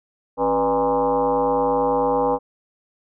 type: tone with frequency modulation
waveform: sine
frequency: 163.5 Hz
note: E3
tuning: 14 cents flat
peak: -16 dBFS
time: 0.37-2.39 s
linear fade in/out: 50 ms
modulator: 109 Hz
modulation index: 7.9
effects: none